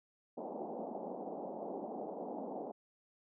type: band-pass noise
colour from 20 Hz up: white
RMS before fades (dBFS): -43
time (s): 0.37-2.72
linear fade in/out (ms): 10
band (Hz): 190 to 810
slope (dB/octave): 48
effects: none